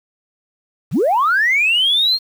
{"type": "linear sweep", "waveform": "sine", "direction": "up", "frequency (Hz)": [85.3, 4291], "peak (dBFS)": -11, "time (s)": [0.91, 2.19], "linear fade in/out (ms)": 50, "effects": ["tanh soft clip ceiling -8 dBFS", "7-bit"]}